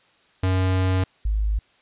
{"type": "tone pair in turn", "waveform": ["square", "sine"], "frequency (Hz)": [93.3, 52.36], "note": ["F#2", "G#1"], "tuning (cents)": [15, 15], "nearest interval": "minor seventh", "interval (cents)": 1000, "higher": "first", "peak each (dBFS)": -19, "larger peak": "neither", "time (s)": [[0.43, 1.04], [1.25, 1.59]], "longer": "first", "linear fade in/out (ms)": 5, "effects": ["white hiss -59 dBFS RMS until 1.81 s", "resampled to 8000 Hz"]}